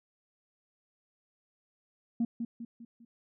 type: tone with echo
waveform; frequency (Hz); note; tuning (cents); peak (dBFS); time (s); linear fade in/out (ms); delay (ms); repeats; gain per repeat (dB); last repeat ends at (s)
sine; 233.1; A#3; 0; -24; 2.2-2.25; 5; 200; 4; -7; 3.05
effects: tanh soft clip ceiling -23 dBFS